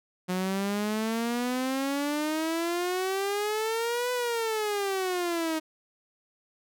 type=exponential two-way sweep; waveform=sawtooth; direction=up then down; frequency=180.6 to 499.6 to 312.7 Hz; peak=-23 dBFS; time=0.28-5.6 s; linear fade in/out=20 ms; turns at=4.12 s; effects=none